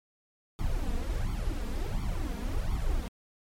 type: noise with flanger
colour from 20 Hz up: brown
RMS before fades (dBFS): -30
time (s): 0.59-3.08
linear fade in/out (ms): 0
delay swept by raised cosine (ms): 0.88 to 4.28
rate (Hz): 1.4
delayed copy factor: +0.9
effects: MP3 64 kbps